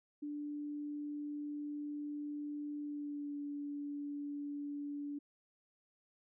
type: tone with pitch glide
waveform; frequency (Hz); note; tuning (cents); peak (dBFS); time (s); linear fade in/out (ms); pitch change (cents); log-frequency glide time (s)
sine; 293.7 to 288.5; D4 to D4; 0 to -31; -39; 0.22-5.19; 10; -31; 2.8-3.36
effects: none